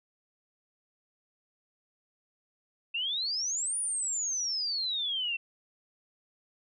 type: exponential two-way sweep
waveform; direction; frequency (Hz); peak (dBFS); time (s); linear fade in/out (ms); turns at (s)
sine; up then down; 2665 to 9750 to 2665; -29; 2.94-5.37; 10; 3.79
effects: none